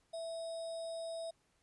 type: tone with sample-and-hold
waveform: sine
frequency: 660 Hz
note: E5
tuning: 2 cents sharp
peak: -39 dBFS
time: 0.13-1.31 s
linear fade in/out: 10 ms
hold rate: 4410 Hz
effects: pink hiss -75 dBFS RMS until 1.62 s + resampled to 24000 Hz